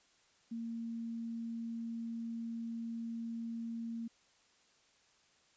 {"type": "tone", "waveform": "sine", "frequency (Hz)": 230, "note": "A#3", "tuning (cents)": -23, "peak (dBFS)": -38, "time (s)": [0.51, 4.08], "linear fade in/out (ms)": 10, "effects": ["white hiss -69 dBFS RMS until 5.56 s", "resampled to 16000 Hz"]}